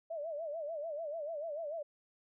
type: tone with vibrato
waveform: sine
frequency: 622.3 Hz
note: D#5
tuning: in tune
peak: -37 dBFS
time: 0.1-1.83 s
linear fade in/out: 10 ms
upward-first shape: sine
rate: 6.8 Hz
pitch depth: 140 cents each way
effects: none